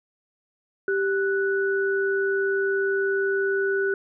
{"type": "tone pair together", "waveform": "sine", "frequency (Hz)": [391.5, 1480], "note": ["G4", "F#6"], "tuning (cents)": [-2, 0], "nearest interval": "octave + major seventh", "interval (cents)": 2302, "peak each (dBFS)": [-22, -26], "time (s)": [0.88, 3.94], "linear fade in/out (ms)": 2, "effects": []}